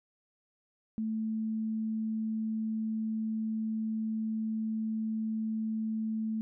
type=tone; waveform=sine; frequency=220 Hz; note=A3; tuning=in tune; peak=-30 dBFS; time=0.98-6.41 s; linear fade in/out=0 ms; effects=none